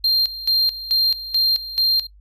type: tone with tremolo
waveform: triangle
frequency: 4186 Hz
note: C8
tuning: in tune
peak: -13 dBFS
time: 0.04-2.07 s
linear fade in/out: 5 ms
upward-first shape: square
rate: 2.3 Hz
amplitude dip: 80%
effects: noise-tail reverb RT60 0.1 s tail -20 dB re dry + added 50 Hz sine -45 dBFS peak until 2.2 s